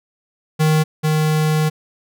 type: tone pair in turn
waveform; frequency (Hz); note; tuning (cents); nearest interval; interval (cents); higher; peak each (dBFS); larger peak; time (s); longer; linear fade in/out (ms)
square; 155.56 / 154.91; D#3 / D#3; 0 / -7; unison; 7; first; -13 / -15; first; 0.59-0.84 / 1.03-1.7; second; 20
effects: none